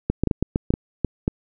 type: clicks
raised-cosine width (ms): 3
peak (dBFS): -6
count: 10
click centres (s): 0.1 / 0.236 / 0.273 / 0.312 / 0.426 / 0.559 / 0.705 / 0.739 / 1.047 / 1.279
effects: none